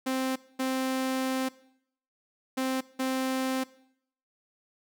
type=tone bursts at uneven times; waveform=sawtooth; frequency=261.6 Hz; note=C4; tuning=in tune; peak=-23 dBFS; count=4; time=0.06-0.36 / 0.59-1.49 / 2.57-2.81 / 2.99-3.64 s; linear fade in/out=10 ms; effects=noise-tail reverb RT60 0.7 s tail -20 dB re dry